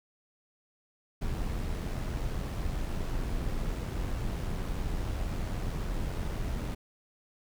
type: noise with amplitude modulation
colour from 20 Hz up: brown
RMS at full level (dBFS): -31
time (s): 1.21-6.75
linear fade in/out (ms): 10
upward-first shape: sine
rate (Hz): 87.5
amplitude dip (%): 35
effects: none